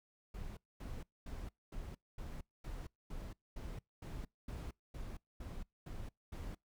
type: noise bursts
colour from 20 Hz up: brown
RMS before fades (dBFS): -45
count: 14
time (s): 0.34-6.55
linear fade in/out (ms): 5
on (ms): 230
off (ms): 230
effects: noise-tail reverb RT60 0.2 s tail -26 dB re dry